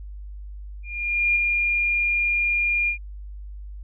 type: tone with ADSR envelope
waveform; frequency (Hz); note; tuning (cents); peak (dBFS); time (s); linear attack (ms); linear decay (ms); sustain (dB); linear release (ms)
sine; 2412; D7; +46; -16; 0.83-2.98; 530; 6; -3; 97
effects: added 50 Hz sine -34 dBFS peak until 3.83 s